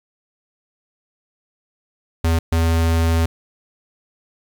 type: tone bursts at uneven times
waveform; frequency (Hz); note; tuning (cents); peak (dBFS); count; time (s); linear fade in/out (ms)
square; 82.41; E2; 0; -15; 2; 2.24-2.39 / 2.52-3.26; 5
effects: 8-bit